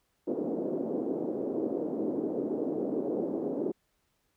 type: band-pass noise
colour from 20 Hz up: pink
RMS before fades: -32 dBFS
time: 0.27-3.72 s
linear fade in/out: 10 ms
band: 260 to 480 Hz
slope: 24 dB/octave
effects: pink hiss -75 dBFS RMS until 4.36 s